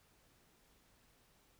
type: silence
effects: pink hiss -70 dBFS RMS until 1.59 s